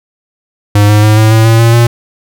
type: tone with pitch steps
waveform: square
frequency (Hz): 103.2 / 105.19 / 107.21 / 109.27 / 111.38 / 113.52 / 115.7 / 117.93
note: G#2 / G#2 / A2 / A2 / A2 / A#2 / A#2 / A#2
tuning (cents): -10 / +23 / -44 / -12 / +22 / -45 / -13 / +21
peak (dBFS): -4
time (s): 0.75-1.87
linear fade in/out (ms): 5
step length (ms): 140
effects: none